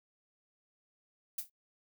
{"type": "noise with exponential decay", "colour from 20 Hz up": "violet", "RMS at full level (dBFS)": -32, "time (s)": [1.38, 1.5], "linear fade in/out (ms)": 5, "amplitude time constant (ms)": 25, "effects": ["noise-tail reverb RT60 0.1 s tail -22 dB re dry"]}